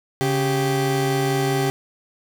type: tone pair together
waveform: 30% pulse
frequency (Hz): 138.89 / 392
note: C#3 / G4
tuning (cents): +4 / 0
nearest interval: octave + tritone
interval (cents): 1796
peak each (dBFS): -19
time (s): 0.21-1.7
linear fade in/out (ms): 0
effects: none